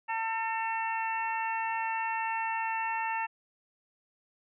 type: harmonic tone with a mistuned harmonic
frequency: 449.7 Hz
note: A4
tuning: 38 cents sharp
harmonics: 2 / 3 / 4 / 5 / 6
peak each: -31 / -42 / -37 / -43 / -38 dBFS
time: 0.08-3.27 s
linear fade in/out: 20 ms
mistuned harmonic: 5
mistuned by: -26 cents
effects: none